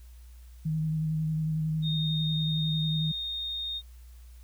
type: tone with vibrato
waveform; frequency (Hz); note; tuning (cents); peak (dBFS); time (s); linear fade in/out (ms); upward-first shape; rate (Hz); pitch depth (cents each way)
sine; 157.2; D#3; +18; -26; 0.65-3.12; 10; square; 11; 17
type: tone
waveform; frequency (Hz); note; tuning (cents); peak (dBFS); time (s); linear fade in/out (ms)
sine; 3688; A#7; -19; -31; 1.82-3.82; 50
effects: added 60 Hz sine -46 dBFS peak until 4.43 s + white hiss -63 dBFS RMS until 4.43 s

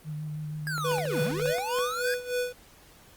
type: tone with vibrato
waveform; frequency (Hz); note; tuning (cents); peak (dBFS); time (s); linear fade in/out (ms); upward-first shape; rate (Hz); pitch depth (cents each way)
sine; 152.3; D#3; -37; -32; 0.04-1.54; 50; sine; 6.2; 21
type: linear two-way sweep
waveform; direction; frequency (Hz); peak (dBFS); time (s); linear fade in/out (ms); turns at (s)
square; down then up; 1661.2 to 127.1 to 1661.2; -31; 0.67-2.14; 0; 1.22
type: clicks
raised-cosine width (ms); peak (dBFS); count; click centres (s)
0.5; -23; 10; 0.78 / 0.916 / 0.984 / 1.054 / 1.266 / 1.312 / 1.397 / 1.458 / 1.584 / 1.787
type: tone with tremolo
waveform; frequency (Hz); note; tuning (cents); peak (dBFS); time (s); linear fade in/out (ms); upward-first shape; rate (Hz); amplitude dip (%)
square; 493.9; B4; 0; -26; 0.84-2.53; 10; sine; 3.4; 80
effects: pink hiss -55 dBFS RMS until 3.16 s + Opus 32 kbps

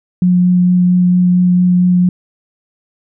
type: tone with vibrato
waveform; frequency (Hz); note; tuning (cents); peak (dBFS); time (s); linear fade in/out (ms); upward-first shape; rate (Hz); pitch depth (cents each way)
sine; 179.6; F3; +49; -7; 0.22-2.09; 2; sine; 4.4; 8
effects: none

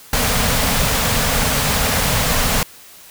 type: band-stop noise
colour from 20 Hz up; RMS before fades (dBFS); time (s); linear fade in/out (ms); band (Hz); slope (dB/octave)
pink; -17; 0.13-2.63; 2; 280 to 420; 96
effects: white hiss -42 dBFS RMS until 3.1 s

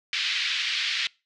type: band-pass noise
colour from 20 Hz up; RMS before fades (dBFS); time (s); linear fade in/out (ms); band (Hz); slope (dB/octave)
white; -27; 0.13-1.07; 0; 1900 to 4100; 24
effects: noise-tail reverb RT60 0.3 s tail -25 dB re dry + low-pass 7000 Hz 12 dB/octave

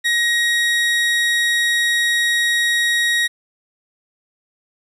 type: tone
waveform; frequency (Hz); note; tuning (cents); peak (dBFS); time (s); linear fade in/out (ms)
30% pulse; 1890; A#6; +23; -12; 0.04-3.28; 20
effects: low-pass 10000 Hz 12 dB/octave + 9-bit

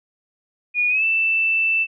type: tone with pitch glide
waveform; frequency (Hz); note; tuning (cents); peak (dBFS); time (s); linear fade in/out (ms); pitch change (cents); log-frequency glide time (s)
sine; 2449 to 2655; D#7 to E7; -28 to +12; -16; 0.74-1.87; 50; +140; 0.89-1.04
effects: none

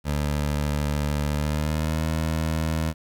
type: tone with pitch glide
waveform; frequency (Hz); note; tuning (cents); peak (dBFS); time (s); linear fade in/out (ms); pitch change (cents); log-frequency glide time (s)
20% pulse; 73.6 to 79.8; D2 to D#2; +4 to +44; -18; 0.04-2.94; 50; +140; 1.29-2.07
effects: 9-bit

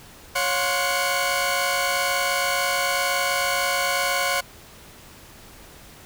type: tone cluster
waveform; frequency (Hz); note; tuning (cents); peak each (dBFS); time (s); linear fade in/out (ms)
sawtooth; 555 / 714 / 1048 / 1477 / 2239; C#5 / F5 / C6 / F#6 / C#7; +2 / +38 / +2 / -3 / +17; -24; 0.35-4.41; 10
effects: pink hiss -46 dBFS RMS until 6.05 s

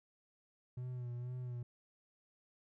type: tone with vibrato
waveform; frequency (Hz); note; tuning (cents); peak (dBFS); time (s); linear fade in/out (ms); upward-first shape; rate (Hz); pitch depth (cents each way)
triangle; 123.47; B2; 0; -38; 0.77-1.63; 5; sine; 2.1; 40
effects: none

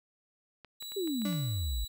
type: clicks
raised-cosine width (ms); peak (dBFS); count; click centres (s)
0.3; -33; 6; 0.647 / 0.825 / 0.92 / 1.075 / 1.219 / 1.327
type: tone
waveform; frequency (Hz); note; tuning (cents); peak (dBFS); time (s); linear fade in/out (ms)
sawtooth; 3927; B7; -11; -37; 0.8-1.88; 10
type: exponential sweep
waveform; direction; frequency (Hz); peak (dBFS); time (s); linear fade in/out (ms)
sine; down; 415.3 to 49; -30; 0.96-1.85; 10
type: tone with exponential decay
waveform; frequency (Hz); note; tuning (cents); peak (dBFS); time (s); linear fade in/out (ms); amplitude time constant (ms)
35% pulse; 290; D4; -22; -31; 1.25-1.81; 2; 120
effects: none

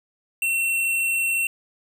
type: tone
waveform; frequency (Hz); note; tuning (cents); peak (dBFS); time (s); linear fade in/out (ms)
square; 2713; E7; +49; -21; 0.42-1.47; 2
effects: none

